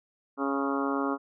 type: harmonic tone with a mistuned harmonic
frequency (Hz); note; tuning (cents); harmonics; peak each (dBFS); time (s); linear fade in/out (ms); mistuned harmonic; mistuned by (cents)
138.59; C#3; 0; 2 / 3 / 4 / 5 / 6 / 7 / 8 / 9 / 10; -29 / -34 / -37 / -39 / -38 / -40 / -35 / -36 / -39; 0.37-1.18; 50; 8; -19
effects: none